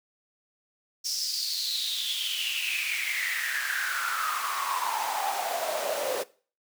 pink noise with high-pass filter sweep, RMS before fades -30 dBFS, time 1.04-6.24 s, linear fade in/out 20 ms, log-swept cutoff 5500 to 510 Hz, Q 8, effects noise-tail reverb RT60 0.4 s tail -20 dB re dry

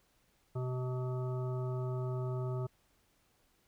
harmonic tone, 127.1 Hz, C3, 50 cents flat, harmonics 1 / 3 / 5 / 7 / 9 / 10, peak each -34 / -41 / -46 / -52 / -54 / -52 dBFS, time 0.55-2.67 s, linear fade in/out 10 ms, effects pink hiss -72 dBFS RMS until 3.67 s

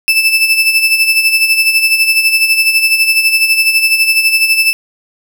35% pulse tone with tremolo, 2637 Hz, E7, in tune, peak -4 dBFS, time 0.08-4.73 s, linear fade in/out 0 ms, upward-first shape sine, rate 12 Hz, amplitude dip 60%, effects none

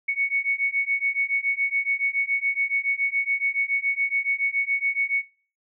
sine beating tone pair, 2217 / 2224.1 Hz, C#7 / C#7, 0 / +5 cents, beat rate 7.1 Hz, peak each -25 dBFS, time 0.08-5.23 s, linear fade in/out 10 ms, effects noise-tail reverb RT60 0.4 s tail -19 dB re dry

